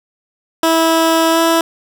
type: tone with pitch glide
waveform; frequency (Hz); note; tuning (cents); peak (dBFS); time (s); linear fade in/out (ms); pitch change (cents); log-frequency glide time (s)
15% pulse; 326.5 to 330.1; E4 to E4; -17 to +2; -4; 0.63-1.61; 2; +19; 1.31-1.39
effects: none